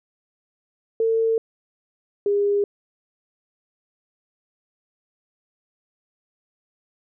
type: tone pair in turn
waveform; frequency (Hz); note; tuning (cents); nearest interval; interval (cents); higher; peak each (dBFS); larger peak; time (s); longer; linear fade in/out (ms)
sine; 450.6 / 406.1; A4 / G#4; +41 / -39; major second; 180; first; -17; neither; 1-1.38 / 2.26-2.64; neither; 2
effects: none